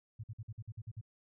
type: tone bursts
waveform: sine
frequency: 110 Hz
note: A2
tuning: in tune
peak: -40 dBFS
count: 9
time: 0.19-1.013 s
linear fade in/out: 10 ms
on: 47 ms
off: 50 ms
effects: none